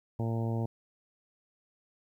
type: harmonic tone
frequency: 114.4 Hz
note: A#2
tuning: 32 cents flat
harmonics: 1 / 2 / 3 / 4 / 5 / 6 / 7 / 8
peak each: -30 / -36 / -40 / -42 / -44 / -46 / -47 / -48 dBFS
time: 0.19-0.66 s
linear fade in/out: 5 ms
effects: 11-bit